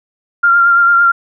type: tone with vibrato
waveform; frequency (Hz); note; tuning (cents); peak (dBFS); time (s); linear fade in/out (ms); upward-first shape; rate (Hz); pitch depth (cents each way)
sine; 1389; F6; -10; -6; 0.43-1.12; 10; sine; 8.9; 22
effects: none